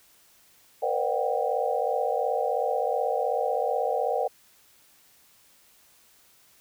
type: tone cluster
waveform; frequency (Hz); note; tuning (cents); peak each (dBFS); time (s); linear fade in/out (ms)
sine; 470.2 / 513 / 596 / 728 / 784; A#4 / C5 / D5 / F#5 / G5; +15 / -34 / +25 / -28 / 0; -30; 0.82-4.28; 10
effects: white hiss -59 dBFS RMS until 6.6 s